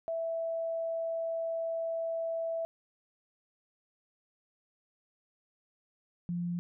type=tone pair in turn; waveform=sine; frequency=659.3 / 174.13 Hz; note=E5 / F3; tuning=0 / -5 cents; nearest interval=octave + major seventh; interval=2305 cents; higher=first; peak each=-31 / -31 dBFS; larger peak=neither; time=0.08-2.65 / 6.29-6.59 s; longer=first; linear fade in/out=0 ms; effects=none